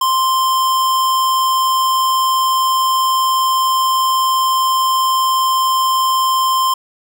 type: tone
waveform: square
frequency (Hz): 1046.5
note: C6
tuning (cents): 0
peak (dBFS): -13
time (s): 0.01-6.74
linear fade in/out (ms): 5
effects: none